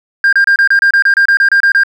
sine tone bursts, 1600 Hz, G6, 35 cents sharp, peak -3 dBFS, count 14, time 0.24-1.835 s, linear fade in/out 2 ms, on 87 ms, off 29 ms, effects tanh soft clip ceiling -4 dBFS + 7-bit

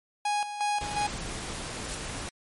45% pulse tone with tremolo, 828 Hz, G#5, 5 cents flat, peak -25 dBFS, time 0.25-1.07 s, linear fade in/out 5 ms, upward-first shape square, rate 2.8 Hz, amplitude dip 65%
pink noise, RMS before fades -36 dBFS, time 0.81-2.29 s, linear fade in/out 0 ms
blue noise with exponential growth, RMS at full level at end -31 dBFS, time 1.7-1.95 s, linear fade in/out 5 ms, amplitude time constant 54 ms
effects MP3 48 kbps

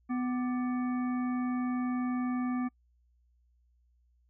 harmonic tone with a mistuned harmonic, 250 Hz, B3, 21 cents sharp, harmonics 1 / 3 / 5 / 7 / 9, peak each -29 / -43 / -42 / -50 / -50 dBFS, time 0.09-2.69 s, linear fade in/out 20 ms, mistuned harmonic 5, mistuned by -97 cents, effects noise-tail reverb RT60 0.1 s tail -25 dB re dry + added 60 Hz sine -65 dBFS peak until 4.29 s

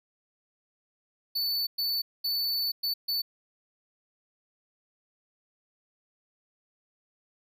square tone bursts at uneven times, 4489 Hz, C#8, 21 cents sharp, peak -27 dBFS, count 5, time 1.35-1.67 / 1.78-2.02 / 2.24-2.72 / 2.83-2.94 / 3.08-3.22 s, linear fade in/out 10 ms, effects none

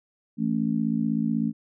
harmonic tone, 56.1 Hz, A1, 34 cents sharp, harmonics 3 / 4 / 5, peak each -29 / -24 / -29 dBFS, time 0.37-1.53 s, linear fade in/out 50 ms, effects none

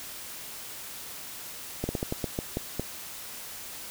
slowing click train, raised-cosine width 2 ms, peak -15 dBFS, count 9, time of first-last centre 1.84-2.796 s, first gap 50 ms, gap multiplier 1.24, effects white hiss -41 dBFS RMS until 3.9 s

